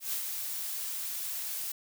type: noise with ADSR envelope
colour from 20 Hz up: blue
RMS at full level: -32 dBFS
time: 0-1.72 s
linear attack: 120 ms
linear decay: 97 ms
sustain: -4 dB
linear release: 6 ms
effects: none